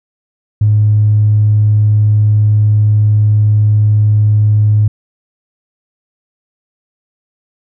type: tone with tanh clipping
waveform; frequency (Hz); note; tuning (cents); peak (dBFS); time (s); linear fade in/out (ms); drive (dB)
triangle; 105.8; G#2; +33; -6; 0.61-4.88; 5; 4
effects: none